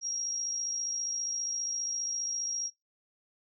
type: tone with amplitude modulation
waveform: sine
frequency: 5630 Hz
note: F8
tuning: 13 cents sharp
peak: -29 dBFS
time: 0.01-2.71 s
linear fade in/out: 50 ms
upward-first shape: sine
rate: 54.9 Hz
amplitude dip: 40%
effects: noise-tail reverb RT60 0.2 s tail -20 dB re dry